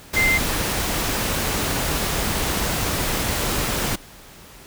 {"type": "tone in noise", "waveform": "sine", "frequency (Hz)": 2083, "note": "C7", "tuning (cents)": -8, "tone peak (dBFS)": -16, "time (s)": [0.16, 0.38], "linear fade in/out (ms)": 10, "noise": "pink", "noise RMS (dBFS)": -23, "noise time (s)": [0.13, 3.96], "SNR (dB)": 4, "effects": ["pink hiss -44 dBFS RMS until 4.66 s"]}